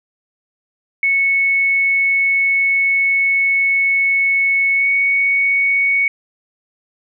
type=tone with pitch glide; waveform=sine; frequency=2207 to 2226 Hz; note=C#7 to C#7; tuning=-8 to +7 cents; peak=-12 dBFS; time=1.03-6.08 s; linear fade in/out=2 ms; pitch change=+15 cents; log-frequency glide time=4.76-4.87 s; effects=none